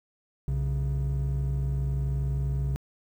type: tone pair together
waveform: triangle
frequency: 63.3 / 136.95 Hz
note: B1 / C#3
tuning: +43 / -21 cents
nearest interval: octave + minor second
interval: 1336 cents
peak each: -25 dBFS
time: 0.48-2.76 s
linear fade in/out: 0 ms
effects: tanh soft clip ceiling -19 dBFS + 10-bit